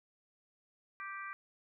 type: harmonic tone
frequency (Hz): 392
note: G4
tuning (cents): 0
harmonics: 3 / 4 / 5 / 6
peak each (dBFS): -44 / -46 / -48 / -50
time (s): 1-1.33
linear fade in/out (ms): 0
effects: none